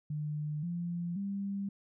sine tone with pitch steps, 150.3 / 172.65 / 198.32 Hz, D3 / F3 / G3, +40 / -20 / +20 cents, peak -33 dBFS, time 0.1-1.69 s, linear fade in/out 5 ms, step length 530 ms, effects none

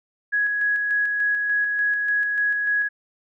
sine tone with tremolo, 1669 Hz, G#6, 8 cents sharp, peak -18 dBFS, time 0.32-2.89 s, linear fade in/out 20 ms, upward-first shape square, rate 3.4 Hz, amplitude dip 30%, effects none

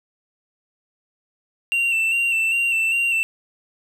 triangle tone with vibrato, 2717 Hz, F7, 48 cents flat, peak -16 dBFS, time 1.72-3.23 s, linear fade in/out 0 ms, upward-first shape square, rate 2.5 Hz, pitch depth 29 cents each way, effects none

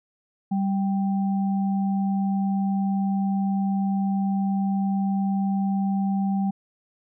sine tone pair together, 195.62 / 784 Hz, G3 / G5, -3 / 0 cents, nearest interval 2 octaves, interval 2403 cents, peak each -21 / -32 dBFS, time 0.51-6.51 s, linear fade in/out 10 ms, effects none

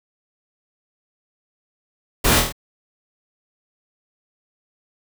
pink noise with echo, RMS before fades -17 dBFS, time 2.24-2.4 s, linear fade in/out 10 ms, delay 25 ms, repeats 5, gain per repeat -3 dB, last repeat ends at 2.525 s, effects none

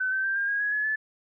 sine tone with pitch steps, 1517 / 1546.2 / 1575.9 / 1606.3 / 1637.2 / 1668.7 / 1700.8 / 1733.5 Hz, F#6 / G6 / G6 / G6 / G#6 / G#6 / G#6 / A6, +43 / -24 / +9 / +42 / -25 / +8 / +41 / -26 cents, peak -24 dBFS, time 0-0.96 s, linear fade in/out 10 ms, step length 120 ms, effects none

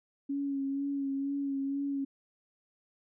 sine tone with vibrato, 277.2 Hz, C#4, in tune, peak -30 dBFS, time 0.29-2.05 s, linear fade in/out 10 ms, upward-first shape sine, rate 2.1 Hz, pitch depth 27 cents each way, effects none

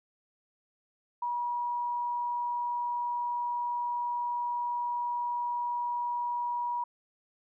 sine tone, 963 Hz, B5, 44 cents flat, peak -29 dBFS, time 1.22-6.84 s, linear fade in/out 5 ms, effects none

